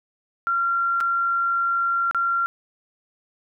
sine tone with dropouts, 1376 Hz, F6, 26 cents flat, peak -19 dBFS, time 0.47-2.46 s, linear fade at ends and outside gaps 0 ms, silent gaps 1.004-1.009 / 2.111-2.147 s, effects none

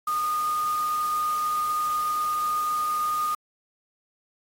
sine tone in noise, 1227 Hz, D#6, 25 cents flat, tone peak -23 dBFS, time 0.07-3.35 s, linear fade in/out 5 ms, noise white, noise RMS -40 dBFS, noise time 0.07-3.35 s, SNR +14 dB, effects AAC 48 kbps

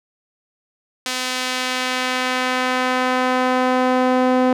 sawtooth tone with band-pass filter sweep, 254.6 Hz, C4, 47 cents flat, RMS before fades -19 dBFS, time 1.06-4.53 s, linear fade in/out 2 ms, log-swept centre 4700 to 520 Hz, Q 0.71, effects none

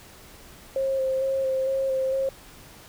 sine tone with vibrato, 532 Hz, C5, 29 cents sharp, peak -22 dBFS, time 0.76-2.29 s, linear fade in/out 2 ms, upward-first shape square, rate 2.2 Hz, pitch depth 16 cents each way, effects pink hiss -48 dBFS RMS until 2.88 s

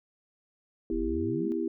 sine chord, E minor, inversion second, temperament equal with one note detuned, 246.9 / 329.6 / 396.8 Hz, B3 / E4 / G4, 0 / 0 / +21 cents, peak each -34 / -30 / -33 dBFS, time 0.9-1.68 s, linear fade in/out 2 ms
sine exponential sweep, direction up, 33.57 to 246.9 Hz, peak -34 dBFS, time 0.92-1.52 s, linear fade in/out 0 ms
effects none

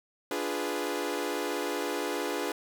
sawtooth chord, D diminished seventh, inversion none, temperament equal, 293.7 / 349.2 / 415.3 / 493.9 Hz, D4 / F4 / Ab4 / Cb5, 0 / 0 / 0 / 0 cents, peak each -32 / -32 / -31 / -32 dBFS, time 0.31-2.52 s, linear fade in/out 2 ms, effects none

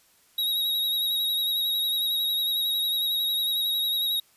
square tone with vibrato, 3810 Hz, A#7, 37 cents sharp, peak -24 dBFS, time 0.38-4.2 s, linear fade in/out 5 ms, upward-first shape sine, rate 11 Hz, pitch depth 30 cents each way, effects white hiss -61 dBFS RMS until 4.36 s + resampled to 32000 Hz

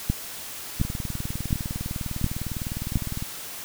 two click trains, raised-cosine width 5 ms, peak -9 / -18 dBFS, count 5 / 49, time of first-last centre 0.1-2.957 / 0.8-3.224 s, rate 1.4 / 19.8 Hz, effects white hiss -37 dBFS RMS until 3.64 s

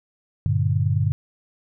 sine chord, G minor, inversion none, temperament just, 98 / 117.6 / 147 Hz, G2 / Bb2 / D3, 0 / +16 / +2 cents, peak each -21 / -23 / -23 dBFS, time 0.46-1.12 s, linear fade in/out 0 ms, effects none

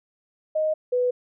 sine tone pair in turn, 622.3 / 495.7 Hz, D#5 / B4, 0 / +6 cents, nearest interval major third, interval 394 cents, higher first, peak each -20 / -19 dBFS, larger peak second, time 0.55-0.74 / 0.92-1.11 s, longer neither, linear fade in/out 10 ms, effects none

